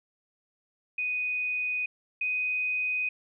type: tone pair in turn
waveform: sine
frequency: 2489 / 2499 Hz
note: D#7 / D#7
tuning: 0 / +7 cents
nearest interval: unison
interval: 7 cents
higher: second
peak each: -27 / -26 dBFS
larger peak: second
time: 0.98-1.86 / 2.21-3.09 s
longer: neither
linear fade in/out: 5 ms
effects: none